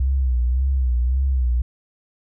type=tone with vibrato; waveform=sine; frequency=63.7 Hz; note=C2; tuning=46 cents flat; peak=-16 dBFS; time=0-1.62 s; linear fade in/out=5 ms; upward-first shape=sine; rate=1.8 Hz; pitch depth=98 cents each way; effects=none